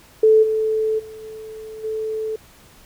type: tone with level steps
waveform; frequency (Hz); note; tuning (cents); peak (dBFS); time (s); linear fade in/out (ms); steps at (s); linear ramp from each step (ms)
sine; 437.2; A4; -11; -9 / -17 / -34 / -32 / -22; 0.23-2.36; 5; 0.42 / 0.98 / 1.22 / 1.83; 20
effects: pink hiss -49 dBFS RMS until 2.85 s